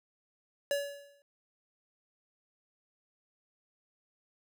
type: tone with exponential decay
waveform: square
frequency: 568 Hz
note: C#5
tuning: 42 cents sharp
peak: -27 dBFS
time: 0.71-1.22 s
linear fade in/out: 1 ms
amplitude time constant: 110 ms
effects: none